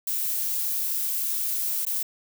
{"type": "noise with dropouts", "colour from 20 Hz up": "violet", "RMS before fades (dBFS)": -27, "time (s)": [0.07, 2.03], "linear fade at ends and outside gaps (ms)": 5, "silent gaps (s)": [1.852, 1.865], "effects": []}